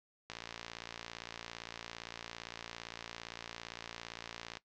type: click train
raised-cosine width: 0.2 ms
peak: -25 dBFS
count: 247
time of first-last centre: 0.3-4.571 s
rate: 57.6 Hz
effects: noise-tail reverb RT60 0.1 s tail -17 dB re dry + low-pass 7000 Hz 12 dB/octave